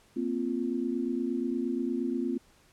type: chord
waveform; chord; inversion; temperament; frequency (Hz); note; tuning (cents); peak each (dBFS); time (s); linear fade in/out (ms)
sine; Bb suspended second; none; equal with one note detuned; 233.1 / 261.6 / 347.2; Bb3 / C4 / F4; 0 / 0 / -10; -33 / -31 / -33; 0.16-2.38; 10
effects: pink hiss -62 dBFS RMS until 2.72 s + low-pass 11000 Hz 12 dB/octave